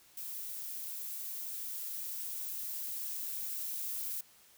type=noise with level ramp; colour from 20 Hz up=violet; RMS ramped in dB=-42 to -38 dBFS; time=0.17-4.21 s; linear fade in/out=5 ms; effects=white hiss -62 dBFS RMS until 4.57 s